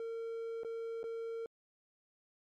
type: tone with dropouts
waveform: triangle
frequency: 456.9 Hz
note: A#4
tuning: 35 cents flat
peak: -36 dBFS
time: 0-1.46 s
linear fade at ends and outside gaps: 1 ms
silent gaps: 0.634-0.647 / 1.031-1.04 s
effects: MP3 64 kbps